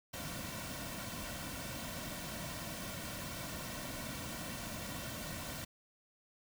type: noise with comb filter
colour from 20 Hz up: pink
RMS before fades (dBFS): -43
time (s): 0.13-5.65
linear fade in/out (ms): 10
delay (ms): 2.4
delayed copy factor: -0.65
effects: none